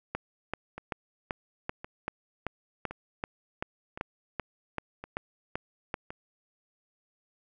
two click trains, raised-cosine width 0.5 ms, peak -24 / -16 dBFS, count 6 / 16, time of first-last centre 0.78-6.105 / 0.15-5.942 s, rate 0.939 / 2.59 Hz, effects none

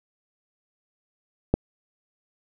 click, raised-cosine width 2 ms, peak -5 dBFS, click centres 1.54 s, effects none

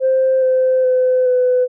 sine tone with pitch steps, 524 / 516.5 / 509.1 / 501.8 Hz, C5 / C5 / C5 / B4, +2 / -22 / -47 / +28 cents, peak -10 dBFS, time 0-1.68 s, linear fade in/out 50 ms, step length 420 ms, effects tanh soft clip ceiling -7 dBFS

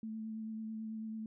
sine tone with vibrato, 220 Hz, A3, in tune, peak -39 dBFS, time 0.03-1.26 s, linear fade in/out 2 ms, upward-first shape triangle, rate 9.1 Hz, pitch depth 20 cents each way, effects none

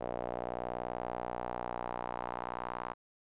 sawtooth tone with band-pass filter sweep, 60.5 Hz, B1, 35 cents flat, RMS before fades -39 dBFS, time 0-2.94 s, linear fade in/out 20 ms, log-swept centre 620 to 1000 Hz, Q 2.5, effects resampled to 8000 Hz

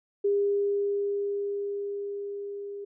sine tone with level ramp, 403.7 Hz, G#4, 49 cents flat, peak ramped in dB -21 to -35 dBFS, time 0.24-2.85 s, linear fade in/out 10 ms, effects none

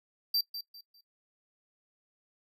square tone with echo, 4693 Hz, D8, 2 cents flat, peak -26 dBFS, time 0.34-0.41 s, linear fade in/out 5 ms, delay 200 ms, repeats 3, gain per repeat -11 dB, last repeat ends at 1.01 s, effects noise-tail reverb RT60 0.1 s tail -19 dB re dry

